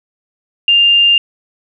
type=tone; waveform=sine; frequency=2800 Hz; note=F7; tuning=4 cents sharp; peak=-6 dBFS; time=0.68-1.18 s; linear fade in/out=2 ms; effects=8-bit